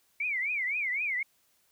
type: tone with vibrato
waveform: sine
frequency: 2217 Hz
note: C#7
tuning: in tune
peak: -28 dBFS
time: 0.2-1.23 s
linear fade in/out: 5 ms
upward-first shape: triangle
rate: 3.9 Hz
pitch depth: 240 cents each way
effects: white hiss -69 dBFS RMS until 1.71 s